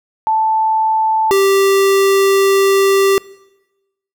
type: tone pair in turn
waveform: sine / square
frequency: 879 / 391.5 Hz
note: A5 / G4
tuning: -2 / -2 cents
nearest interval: octave + major second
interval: 1400 cents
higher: first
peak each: -11 / -10 dBFS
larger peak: second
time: 0.27-1.31 / 1.31-3.18 s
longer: second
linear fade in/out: 0 ms
effects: noise-tail reverb RT60 1.0 s tail -22 dB re dry